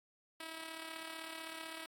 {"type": "tone with amplitude modulation", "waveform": "5% pulse", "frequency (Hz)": 323.1, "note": "E4", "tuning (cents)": -35, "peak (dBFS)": -31, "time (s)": [0.4, 1.86], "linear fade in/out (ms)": 5, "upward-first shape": "sine", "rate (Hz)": 35.8, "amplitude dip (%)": 50, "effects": ["AAC 64 kbps"]}